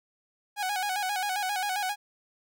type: tone with vibrato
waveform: sawtooth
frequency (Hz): 784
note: G5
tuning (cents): 0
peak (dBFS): -24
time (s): 0.56-1.96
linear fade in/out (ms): 50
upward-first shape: square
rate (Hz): 7.5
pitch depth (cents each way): 88
effects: none